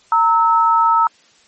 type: tone pair together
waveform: sine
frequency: 919.2 / 1300 Hz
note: A#5 / E6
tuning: -25 / -24 cents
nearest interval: tritone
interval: 601 cents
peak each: -13 dBFS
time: 0.12-1.07 s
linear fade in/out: 2 ms
effects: white hiss -52 dBFS RMS until 1.47 s + MP3 32 kbps